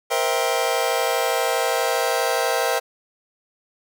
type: chord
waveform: sawtooth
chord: C dominant seventh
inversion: third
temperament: just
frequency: 470.9 / 523.3 / 654.1 / 784.9 Hz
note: Bb4 / C5 / E5 / G5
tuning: +18 / 0 / -14 / +2 cents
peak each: -21 dBFS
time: 0.1-2.8 s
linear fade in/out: 20 ms
effects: none